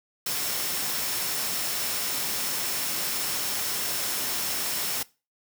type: tone in noise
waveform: sine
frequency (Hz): 5370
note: E8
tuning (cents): +31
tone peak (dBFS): -37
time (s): 0.26-5.03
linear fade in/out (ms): 5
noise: white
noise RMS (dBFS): -29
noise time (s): 0.26-5.03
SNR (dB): -11
effects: noise-tail reverb RT60 0.3 s tail -21 dB re dry + high-pass 100 Hz 12 dB/octave